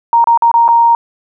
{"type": "tone with dropouts", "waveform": "sine", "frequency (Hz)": 932.3, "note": "A#5", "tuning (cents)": 0, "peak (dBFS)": -5, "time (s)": [0.13, 0.95], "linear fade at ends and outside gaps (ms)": 1, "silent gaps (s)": [[0.242, 0.272], [0.375, 0.422], [0.515, 0.54], [0.68, 0.687]], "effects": []}